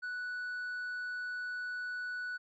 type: tone with tanh clipping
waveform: sine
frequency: 1480 Hz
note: F#6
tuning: in tune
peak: -37 dBFS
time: 0.02-2.38 s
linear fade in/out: 20 ms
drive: 3 dB
effects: none